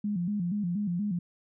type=tone with vibrato; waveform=sine; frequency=190 Hz; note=F#3; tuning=46 cents sharp; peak=-27 dBFS; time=0.04-1.19 s; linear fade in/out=5 ms; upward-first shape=square; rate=4.2 Hz; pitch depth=150 cents each way; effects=none